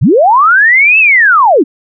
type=linear two-way sweep; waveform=sine; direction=up then down; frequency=81.2 to 2675 to 230.4 Hz; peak=-3 dBFS; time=0.01-1.64 s; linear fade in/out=20 ms; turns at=0.99 s; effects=none